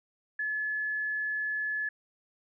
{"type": "tone", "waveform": "sine", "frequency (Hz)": 1715, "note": "A6", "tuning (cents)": -45, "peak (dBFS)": -29, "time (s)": [0.39, 1.89], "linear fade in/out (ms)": 5, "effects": []}